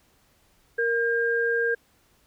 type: tone pair together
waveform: sine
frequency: 466.2 / 1606.6 Hz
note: A#4 / G6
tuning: 0 / +42 cents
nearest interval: octave + major sixth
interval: 2142 cents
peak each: -24 dBFS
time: 0.78-1.75 s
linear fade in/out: 10 ms
effects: pink hiss -63 dBFS RMS until 2.26 s